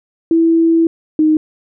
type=tone pair in turn; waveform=sine; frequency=329.6 / 310.3 Hz; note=E4 / D#4; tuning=0 / -5 cents; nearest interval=minor second; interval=105 cents; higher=first; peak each=-8 dBFS; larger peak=neither; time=0.31-0.87 / 1.19-1.37 s; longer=first; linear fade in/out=2 ms; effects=none